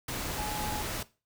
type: tone in noise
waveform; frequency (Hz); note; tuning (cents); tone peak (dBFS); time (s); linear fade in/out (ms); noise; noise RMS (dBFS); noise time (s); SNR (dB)
sine; 843; G#5; +26; -36; 0.38-0.82; 5; pink; -35; 0.08-1.03; -4
effects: noise-tail reverb RT60 0.3 s tail -18 dB re dry